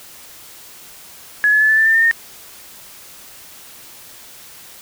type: tone with pitch steps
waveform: sine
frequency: 1691 / 1710.6 / 1730.5 / 1750.6 / 1771 / 1791.6 / 1812.4 / 1833.4 Hz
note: G#6 / A6 / A6 / A6 / A6 / A6 / A#6 / A#6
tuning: +31 / -49 / -29 / -9 / +11 / +31 / -49 / -29 cents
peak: -10 dBFS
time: 1.44-2.112 s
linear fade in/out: 0 ms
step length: 84 ms
effects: white hiss -40 dBFS RMS until 4.81 s